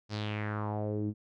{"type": "tone with low-pass filter sweep", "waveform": "sawtooth", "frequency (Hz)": 105.6, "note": "G#2", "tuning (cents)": 29, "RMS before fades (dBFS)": -34, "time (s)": [0.09, 1.14], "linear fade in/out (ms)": 50, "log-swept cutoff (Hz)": [5300, 250], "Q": 3.5, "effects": []}